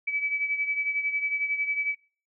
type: beating tone pair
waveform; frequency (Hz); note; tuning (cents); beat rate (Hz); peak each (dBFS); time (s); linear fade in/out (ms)
sine; 2292 / 2303; D7 / D7; -43 / -34; 11; -26 / -33; 0.07-1.95; 10
effects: noise-tail reverb RT60 0.4 s tail -21 dB re dry